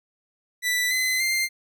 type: tone with pitch steps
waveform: sawtooth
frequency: 1977 / 2036 / 2097 Hz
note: B6 / C7 / C7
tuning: +1 / -48 / +3 cents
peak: -18 dBFS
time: 0.62-1.49 s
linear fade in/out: 50 ms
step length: 290 ms
effects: none